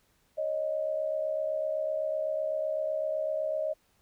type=tone pair together; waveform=sine; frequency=554.4 / 622.3 Hz; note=C#5 / D#5; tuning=0 / 0 cents; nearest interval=major second; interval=200 cents; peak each=-34 / -29 dBFS; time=0.37-3.74 s; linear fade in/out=20 ms; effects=pink hiss -69 dBFS RMS until 4.01 s